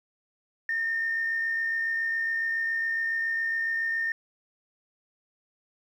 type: tone with amplitude modulation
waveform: sine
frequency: 1820 Hz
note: A#6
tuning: 42 cents flat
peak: -23 dBFS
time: 0.69-4.12 s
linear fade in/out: 2 ms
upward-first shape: sine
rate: 67.2 Hz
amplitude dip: 35%
effects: tanh soft clip ceiling -20 dBFS + 10-bit